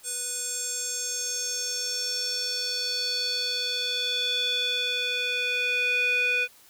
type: tone with band-pass filter sweep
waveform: square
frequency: 493.9 Hz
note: B4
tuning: in tune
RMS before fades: -28 dBFS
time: 0.03-6.48 s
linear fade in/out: 50 ms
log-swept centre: 8400 to 2300 Hz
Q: 4.8
effects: white hiss -55 dBFS RMS until 6.69 s